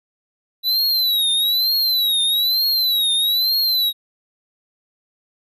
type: tone with vibrato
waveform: square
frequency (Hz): 3951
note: B7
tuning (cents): 0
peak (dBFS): -16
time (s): 0.63-3.93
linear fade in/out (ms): 50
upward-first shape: triangle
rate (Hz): 1.1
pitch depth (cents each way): 150
effects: none